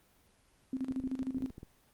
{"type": "tone with tremolo", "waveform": "sine", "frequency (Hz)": 261.6, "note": "C4", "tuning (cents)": 0, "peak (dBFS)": -31, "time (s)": [0.73, 1.5], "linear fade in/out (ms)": 2, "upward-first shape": "square", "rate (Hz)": 13, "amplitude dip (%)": 75}
{"type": "clicks", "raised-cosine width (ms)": 3, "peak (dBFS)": -33, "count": 10, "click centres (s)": [0.91, 1.002, 1.072, 1.223, 1.37, 1.407, 1.442, 1.504, 1.581, 1.631]}
{"effects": ["pink hiss -67 dBFS RMS until 1.93 s", "Opus 24 kbps"]}